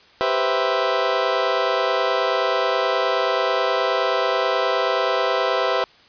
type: chord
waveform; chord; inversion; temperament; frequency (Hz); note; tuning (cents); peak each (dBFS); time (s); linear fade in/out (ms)
25% pulse; C major seventh; second; equal; 392 / 493.9 / 523.3 / 659.3; G4 / B4 / C5 / E5; 0 / 0 / 0 / 0; -22 / -21 / -20 / -19; 0.21-5.84; 0
effects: white hiss -51 dBFS RMS until 6.08 s + resampled to 11025 Hz